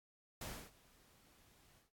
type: noise with ADSR envelope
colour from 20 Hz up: pink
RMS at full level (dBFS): -45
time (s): 0.41-1.91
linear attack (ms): 5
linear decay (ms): 290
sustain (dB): -23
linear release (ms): 140
effects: AAC 64 kbps